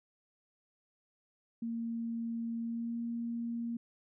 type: tone with pitch glide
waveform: sine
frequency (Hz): 230.7 to 233.8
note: A#3 to A#3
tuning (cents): -18 to +5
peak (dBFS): -34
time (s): 1.62-3.77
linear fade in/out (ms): 5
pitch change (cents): +23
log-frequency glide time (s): 2.61-2.99
effects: none